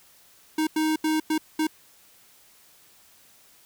square tone bursts at uneven times, 312.5 Hz, D#4, 8 cents sharp, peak -22 dBFS, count 5, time 0.58-0.67 / 0.76-0.96 / 1.04-1.2 / 1.3-1.38 / 1.59-1.67 s, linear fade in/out 5 ms, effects white hiss -56 dBFS RMS until 3.65 s

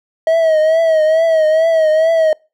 triangle tone with vibrato, 639 Hz, D#5, 46 cents sharp, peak -7 dBFS, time 0.27-2.33 s, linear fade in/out 2 ms, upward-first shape triangle, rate 2.3 Hz, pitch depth 69 cents each way, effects noise-tail reverb RT60 0.3 s tail -26 dB re dry

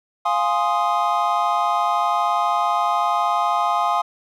triangle chord, F minor seventh, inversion none, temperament equal, 698.5 / 830.6 / 1046.5 / 1244.5 Hz, F5 / Ab5 / C6 / Eb6, 0 / 0 / 0 / 0 cents, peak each -21 dBFS, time 0.25-4.02 s, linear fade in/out 10 ms, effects none

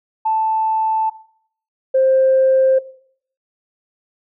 sine tone pair in turn, 880 / 526.9 Hz, A5 / C5, 0 / +12 cents, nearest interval major sixth, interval 888 cents, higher first, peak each -14 / -10 dBFS, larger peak second, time 0.25-1.1 / 1.94-2.79 s, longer neither, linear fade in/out 10 ms, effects noise-tail reverb RT60 0.6 s tail -18 dB re dry + tanh soft clip ceiling -6 dBFS

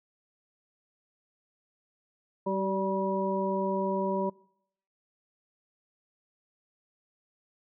harmonic tone with a mistuned harmonic, 193.5 Hz, G3, 22 cents flat, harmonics 1 / 2 / 3 / 5, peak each -32 / -32 / -32 / -32 dBFS, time 2.46-4.3 s, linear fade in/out 10 ms, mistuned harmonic 2, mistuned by -19 cents, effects noise-tail reverb RT60 0.7 s tail -24 dB re dry

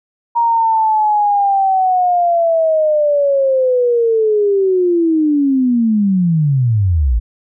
sine linear sweep, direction down, 943 to 51.1 Hz, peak -10 dBFS, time 0.35-7.2 s, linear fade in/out 20 ms, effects none

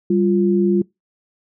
sine tone pair together, 196.15 / 349.2 Hz, G3 / F4, +1 / 0 cents, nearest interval minor seventh, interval 999 cents, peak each -16 dBFS, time 0.1-0.82 s, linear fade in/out 5 ms, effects noise-tail reverb RT60 0.2 s tail -24 dB re dry

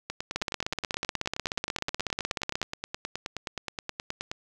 two click trains, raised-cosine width 0.2 ms, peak -11 / -15 dBFS, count 38 / 41, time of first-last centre 0.36-2.616 / 0.1-4.315 s, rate 16.4 / 9.49 Hz, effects none

